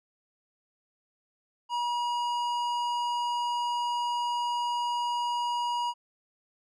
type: tone with tanh clipping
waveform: sine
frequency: 960 Hz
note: B5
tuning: 49 cents flat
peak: -29 dBFS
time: 1.69-5.94 s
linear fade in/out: 50 ms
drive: 13 dB
effects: none